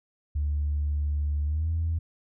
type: tone with pitch glide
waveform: sine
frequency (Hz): 73.42 to 81.94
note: D2 to E2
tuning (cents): 0 to -10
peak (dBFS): -23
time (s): 0.35-1.99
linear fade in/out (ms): 10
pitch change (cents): +190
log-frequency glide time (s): 1.45-1.7
effects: tanh soft clip ceiling -20 dBFS